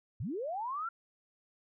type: linear sweep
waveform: sine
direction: up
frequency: 82.41 to 1396.9 Hz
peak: -34 dBFS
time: 0.2-0.89 s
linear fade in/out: 5 ms
effects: none